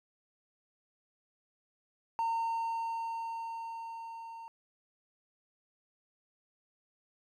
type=tone with level ramp; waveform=triangle; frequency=914 Hz; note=A#5; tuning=34 cents flat; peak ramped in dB=-26 to -42 dBFS; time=2.19-4.48 s; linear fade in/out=0 ms; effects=tanh soft clip ceiling -23 dBFS